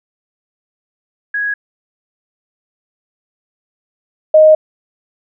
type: tone pair in turn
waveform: sine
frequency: 1661.2 / 622.2 Hz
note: G#6 / D#5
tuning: 0 / 0 cents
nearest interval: octave + perfect fourth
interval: 1700 cents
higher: first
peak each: -15 / -3 dBFS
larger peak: second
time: 1.34-1.54 / 4.34-4.55 s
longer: second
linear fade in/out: 5 ms
effects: none